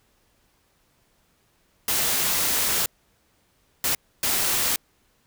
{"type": "noise bursts at uneven times", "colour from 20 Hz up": "white", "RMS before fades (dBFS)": -23, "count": 3, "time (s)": [[1.88, 2.86], [3.84, 3.95], [4.23, 4.76]], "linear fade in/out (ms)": 2, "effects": ["pink hiss -65 dBFS RMS until 5.26 s"]}